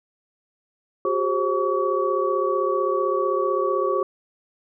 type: tone cluster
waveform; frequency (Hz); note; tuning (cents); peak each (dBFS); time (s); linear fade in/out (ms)
sine; 367.8 / 403.5 / 532 / 1134; F#4 / G#4 / C5 / C#6; -10 / -50 / +29 / +39; -25; 1.05-4.03; 2
effects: none